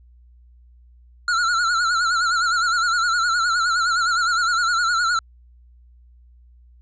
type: tone with vibrato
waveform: square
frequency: 1392 Hz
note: F6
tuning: 6 cents flat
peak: -18 dBFS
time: 1.28-5.19 s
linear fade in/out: 2 ms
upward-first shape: sine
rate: 9.7 Hz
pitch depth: 85 cents each way
effects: added 60 Hz sine -47 dBFS peak until 6.81 s + resampled to 16000 Hz